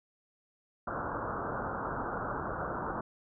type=low-pass noise; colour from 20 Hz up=white; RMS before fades=-36 dBFS; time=0.87-3.01 s; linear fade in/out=5 ms; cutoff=1500 Hz; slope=96 dB/octave; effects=none